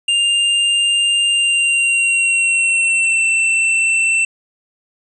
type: tone with pitch glide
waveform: square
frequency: 2800 to 2684 Hz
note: F7 to E7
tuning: +4 to +31 cents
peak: -13 dBFS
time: 0.08-4.25 s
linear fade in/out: 5 ms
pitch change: -73 cents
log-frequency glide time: 1.29-3.25 s
effects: resampled to 24000 Hz